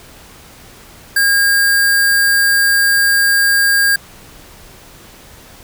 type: tone with sample-and-hold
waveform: sine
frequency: 1620 Hz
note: G#6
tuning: 43 cents flat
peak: -9 dBFS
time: 1.16-3.96 s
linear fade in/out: 5 ms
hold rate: 6300 Hz
effects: pink hiss -40 dBFS RMS until 5.63 s